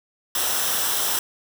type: noise with comb filter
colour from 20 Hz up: white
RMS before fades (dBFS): -23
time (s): 0.35-1.19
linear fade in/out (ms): 2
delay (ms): 0.44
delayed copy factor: -0.55
effects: none